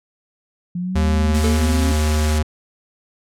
sine exponential sweep, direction up, 174.61 to 270 Hz, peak -21 dBFS, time 0.75-1.92 s, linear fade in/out 5 ms
square tone with pitch glide, 77.78 to 76.58 Hz, D#2 to D#2, 0 to -27 cents, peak -16 dBFS, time 0.95-2.43 s, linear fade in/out 10 ms, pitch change -27 cents, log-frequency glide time 1.12-1.82 s
white noise, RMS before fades -28 dBFS, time 1.34-2.39 s, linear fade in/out 10 ms
square tone with exponential decay, 437.2 Hz, A4, 11 cents flat, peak -20 dBFS, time 1.44-1.82 s, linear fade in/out 2 ms, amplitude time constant 82 ms
effects low-pass 9000 Hz 12 dB/octave

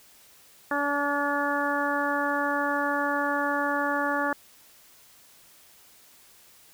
harmonic tone, 286.7 Hz, D4, 42 cents flat, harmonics 1 / 2 / 3 / 4 / 5 / 6, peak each -31 / -31 / -31 / -31 / -31 / -31 dBFS, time 0.71-4.33 s, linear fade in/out 2 ms, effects white hiss -55 dBFS RMS until 6.73 s

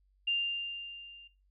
sine tone with level ramp, 2794 Hz, F7, in tune, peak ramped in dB -26 to -51 dBFS, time 0.27-1.28 s, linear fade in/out 10 ms, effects noise-tail reverb RT60 0.3 s tail -18 dB re dry + added 48 Hz sine -66 dBFS peak until 1.5 s

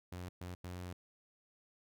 sawtooth tone bursts at uneven times, 89.7 Hz, F2, 47 cents sharp, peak -39 dBFS, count 3, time 0.12-0.29 / 0.41-0.55 / 0.64-0.93 s, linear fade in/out 5 ms, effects none

